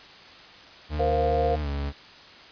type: tone with pitch glide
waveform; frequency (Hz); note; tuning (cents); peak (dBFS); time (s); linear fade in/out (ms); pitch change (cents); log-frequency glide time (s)
40% pulse; 75.5 to 70.85; D2 to C#2; +48 to +38; -26; 0.89-1.93; 50; -110; 1.61-1.68
type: chord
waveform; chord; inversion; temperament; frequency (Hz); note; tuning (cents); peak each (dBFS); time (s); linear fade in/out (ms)
sine; Bb suspended second; none; equal with one note detuned; 468.6 / 523.3 / 698.5; Bb4 / C5 / F5; +9 / 0 / 0; -26 / -27 / -25; 0.99-1.56; 10
effects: white hiss -47 dBFS RMS until 2.51 s + resampled to 11025 Hz